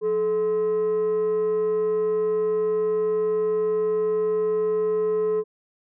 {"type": "tone with frequency modulation", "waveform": "sine", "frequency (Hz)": 430, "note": "A4", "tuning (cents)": -40, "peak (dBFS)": -18, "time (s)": [0.01, 5.44], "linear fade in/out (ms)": 50, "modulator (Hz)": 609, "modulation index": 0.23, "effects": ["tanh soft clip ceiling -18 dBFS"]}